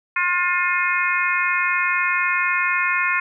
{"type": "harmonic tone", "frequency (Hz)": 356, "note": "F4", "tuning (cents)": 33, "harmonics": [3, 4, 5, 6, 7], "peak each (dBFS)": [-24, -24, -24, -24, -24], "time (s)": [0.16, 3.2], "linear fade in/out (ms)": 5, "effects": []}